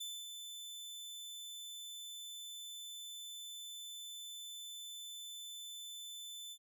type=tone with ADSR envelope; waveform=sawtooth; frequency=3520 Hz; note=A7; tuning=in tune; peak=-38 dBFS; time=0-6.58 s; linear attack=11 ms; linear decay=240 ms; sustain=-5 dB; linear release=61 ms; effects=none